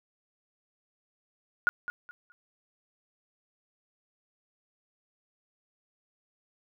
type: tone with echo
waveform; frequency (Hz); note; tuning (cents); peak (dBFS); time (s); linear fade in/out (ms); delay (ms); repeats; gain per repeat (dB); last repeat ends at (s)
sine; 1436; F6; +48; -19; 1.67-1.69; 0; 210; 3; -12; 2.32
effects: none